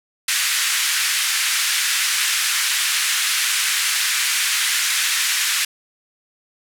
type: band-pass noise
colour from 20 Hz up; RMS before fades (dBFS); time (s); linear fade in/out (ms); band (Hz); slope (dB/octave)
pink; -20; 0.28-5.65; 5; 1600 to 12000; 24
effects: none